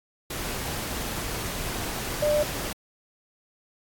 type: tone in noise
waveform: sine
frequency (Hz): 596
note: D5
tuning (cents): +25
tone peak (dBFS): -20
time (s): 2.22-2.43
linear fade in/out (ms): 5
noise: pink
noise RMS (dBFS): -32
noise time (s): 0.3-2.73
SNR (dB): +9
effects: AAC 64 kbps